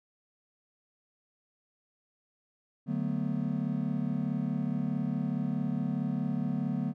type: chord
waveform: triangle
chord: B minor seventh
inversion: first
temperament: just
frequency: 148.16 / 185.21 / 222.2 / 246.9 Hz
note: D3 / F#3 / A3 / B3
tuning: +16 / +2 / +17 / 0 cents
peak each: -32 dBFS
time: 2.86-6.94 s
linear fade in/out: 50 ms
effects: tanh soft clip ceiling -17 dBFS